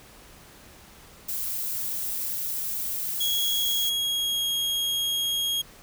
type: noise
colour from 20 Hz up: violet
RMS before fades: -30 dBFS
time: 1.28-3.9 s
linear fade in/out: 10 ms
type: tone with pitch glide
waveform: 40% pulse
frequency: 3322 to 3272 Hz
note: G#7 to G#7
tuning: 0 to -26 cents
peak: -23 dBFS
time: 3.2-5.62 s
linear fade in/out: 10 ms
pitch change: -26 cents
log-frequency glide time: 3.5-4.48 s
effects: pink hiss -50 dBFS RMS until 5.82 s